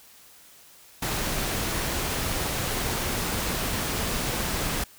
pink noise, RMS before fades -28 dBFS, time 1.02-4.84 s, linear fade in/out 5 ms, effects white hiss -52 dBFS RMS until 4.98 s

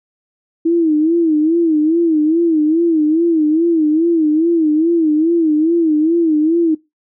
sine tone with vibrato, 321 Hz, E4, 46 cents flat, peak -10 dBFS, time 0.65-6.75 s, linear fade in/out 10 ms, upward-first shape sine, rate 2.4 Hz, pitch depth 110 cents each way, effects noise-tail reverb RT60 0.2 s tail -20 dB re dry

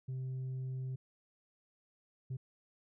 sine tone bursts at uneven times, 130 Hz, C3, 11 cents flat, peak -34 dBFS, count 2, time 0.08-0.96 / 2.3-2.37 s, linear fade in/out 10 ms, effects tanh soft clip ceiling -36 dBFS

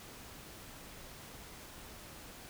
silence, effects pink hiss -51 dBFS RMS until 2.49 s

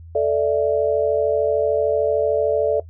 sine chord, A suspended fourth, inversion none, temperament just, 440 / 586.7 / 660 Hz, A4 / D5 / E5, 0 / -2 / +2 cents, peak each -19 / -19 / -22 dBFS, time 0.15-2.8 s, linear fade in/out 5 ms, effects noise-tail reverb RT60 0.1 s tail -19 dB re dry + added 83 Hz sine -37 dBFS peak until 2.89 s

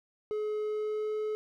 triangle tone with pitch glide, 425.1 to 428.6 Hz, G#4 to A4, +40 to -45 cents, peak -28 dBFS, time 0.31-1.35 s, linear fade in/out 0 ms, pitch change +15 cents, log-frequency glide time 0.59-1.15 s, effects none

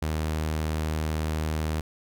sawtooth tone, 78 Hz, D#2, 5 cents sharp, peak -22 dBFS, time 0.02-1.81 s, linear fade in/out 5 ms, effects none

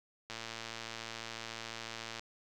click train, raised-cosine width 0.2 ms, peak -24 dBFS, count 217, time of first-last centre 0.3-2.195 s, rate 114 Hz, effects none

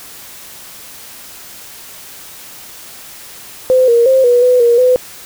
sine tone with pitch steps, 513 / 470 / 527 / 486.1 / 499 / 472.9 / 504 Hz, C5 / A#4 / C5 / B4 / B4 / A#4 / B4, -34 / +14 / +12 / -28 / +18 / +25 / +35 cents, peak -6 dBFS, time 3.7-4.96 s, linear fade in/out 0 ms, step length 180 ms, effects white hiss -34 dBFS RMS until 5.25 s

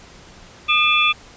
sine tone cluster, 1217 / 2403 / 2632 / 3445 Hz, D#6 / D7 / E7 / A7, -39 / +39 / -3 / -37 cents, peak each -19 dBFS, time 0.68-1.13 s, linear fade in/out 20 ms, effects pink hiss -44 dBFS RMS until 1.36 s + resampled to 16000 Hz

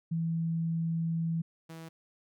sine / sawtooth tone pair in turn, 164.81 / 162.92 Hz, E3 / E3, 0 / -20 cents, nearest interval unison, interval 20 cents, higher first, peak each -28 / -39 dBFS, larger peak first, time 0.11-1.42 / 1.69-1.89 s, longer first, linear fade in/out 10 ms, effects none

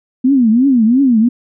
sine tone with vibrato, 245.8 Hz, B3, 8 cents flat, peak -7 dBFS, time 0.24-1.29 s, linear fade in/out 10 ms, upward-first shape triangle, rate 2.9 Hz, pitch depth 260 cents each way, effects none

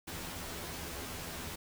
pink noise with comb filter, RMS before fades -42 dBFS, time 0.07-1.56 s, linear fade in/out 10 ms, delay 12 ms, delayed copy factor +1, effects none

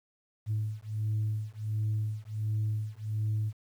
sine beating tone pair, 106.8 / 108.2 Hz, G#2 / A2, +49 / -29 cents, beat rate 1.4 Hz, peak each -31 dBFS, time 0.46-3.53 s, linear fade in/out 50 ms, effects tanh soft clip ceiling -24 dBFS + 10-bit

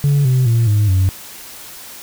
sine tone with pitch steps, 142.6 / 128.52 / 115.83 / 104.39 / 94.08 Hz, C#3 / C3 / A#2 / G#2 / F#2, +49 / -31 / -11 / +9 / +29 cents, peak -8 dBFS, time 0.04-1.09 s, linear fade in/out 0 ms, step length 210 ms, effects tanh soft clip ceiling -9 dBFS + white hiss -35 dBFS RMS until 2.02 s

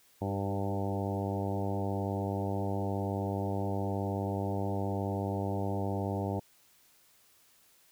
harmonic tone with a mistuned harmonic, 99 Hz, G2, 18 cents sharp, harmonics 1 / 2 / 3 / 4 / 5 / 6 / 7 / 8 / 9, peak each -34 / -37 / -39 / -40 / -41 / -42 / -42 / -43 / -44 dBFS, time 0.21-6.4 s, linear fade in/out 10 ms, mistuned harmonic 4, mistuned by -21 cents, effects white hiss -64 dBFS RMS until 7.91 s

